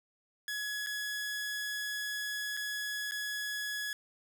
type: tone with dropouts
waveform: sawtooth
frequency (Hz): 1685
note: G#6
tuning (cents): +25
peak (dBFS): -31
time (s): 0.48-3.93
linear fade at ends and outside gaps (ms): 1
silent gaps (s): 0.863-0.869 / 2.568-2.572 / 3.111-3.119
effects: none